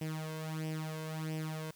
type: tone with flanger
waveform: sawtooth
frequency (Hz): 157.3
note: D#3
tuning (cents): +19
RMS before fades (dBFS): -39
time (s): 0.01-1.71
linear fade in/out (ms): 5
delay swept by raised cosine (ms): 0.36 to 1.96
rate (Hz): 1.5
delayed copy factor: +0.7
effects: white hiss -63 dBFS RMS until 1.75 s